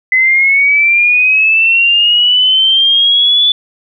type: linear sweep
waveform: sine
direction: up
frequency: 2024 to 3481 Hz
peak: -6 dBFS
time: 0.12-3.52 s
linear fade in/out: 2 ms
effects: none